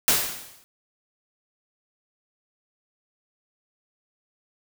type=noise with exponential decay; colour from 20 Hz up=white; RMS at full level=-17 dBFS; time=0.08-0.64 s; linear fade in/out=0 ms; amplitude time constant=120 ms; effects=none